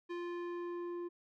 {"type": "tone with low-pass filter sweep", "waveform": "square", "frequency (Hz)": 348.4, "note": "F4", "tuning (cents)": -4, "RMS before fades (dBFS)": -41, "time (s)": [0.09, 1.09], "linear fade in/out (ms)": 20, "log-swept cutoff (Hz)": [2900, 790], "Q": 0.79, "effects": []}